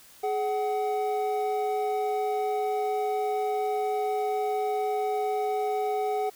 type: tone pair together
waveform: triangle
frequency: 421.3 / 750.7 Hz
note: G#4 / F#5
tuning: +25 / +25 cents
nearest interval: minor seventh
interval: 1000 cents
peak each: -26 dBFS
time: 0.23-6.3 s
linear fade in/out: 10 ms
effects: white hiss -53 dBFS RMS until 6.35 s